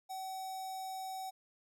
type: tone with notch filter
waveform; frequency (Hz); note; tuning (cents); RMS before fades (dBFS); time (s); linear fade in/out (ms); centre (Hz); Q
square; 760; F#5; +46; -42; 0.09-1.31; 20; 2000; 0.69
effects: none